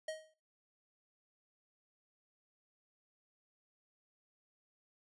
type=tone with exponential decay; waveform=square; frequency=629 Hz; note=D#5; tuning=19 cents sharp; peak=-37 dBFS; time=0.08-0.34 s; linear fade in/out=5 ms; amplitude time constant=55 ms; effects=noise-tail reverb RT60 0.4 s tail -24 dB re dry + resampled to 24000 Hz